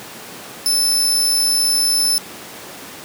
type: tone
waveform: 25% pulse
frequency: 5274 Hz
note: E8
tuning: in tune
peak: -9 dBFS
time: 0.66-2.18 s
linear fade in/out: 0 ms
effects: pink hiss -34 dBFS RMS until 3.04 s + high-pass 200 Hz 12 dB/octave